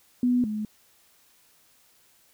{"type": "tone pair in turn", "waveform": "sine", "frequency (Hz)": [246.9, 213.1], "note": ["B3", "G#3"], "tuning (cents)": [0, 45], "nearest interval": "minor third", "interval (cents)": 255, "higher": "first", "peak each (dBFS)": [-19, -27], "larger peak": "first", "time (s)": [[0.23, 0.44], [0.44, 0.65]], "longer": "neither", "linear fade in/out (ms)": 2, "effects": ["white hiss -61 dBFS RMS until 2.33 s"]}